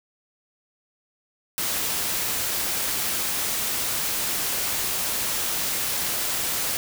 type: noise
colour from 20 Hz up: white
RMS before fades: -26 dBFS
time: 1.58-6.77 s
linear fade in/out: 0 ms
effects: none